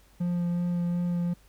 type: tone with vibrato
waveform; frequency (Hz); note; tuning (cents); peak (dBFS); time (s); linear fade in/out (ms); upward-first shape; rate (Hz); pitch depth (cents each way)
triangle; 174.61; F3; 0; -23; 0.2-1.34; 10; sine; 2.7; 11
effects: added 50 Hz sine -57 dBFS peak until 1.48 s + pink hiss -61 dBFS RMS until 1.48 s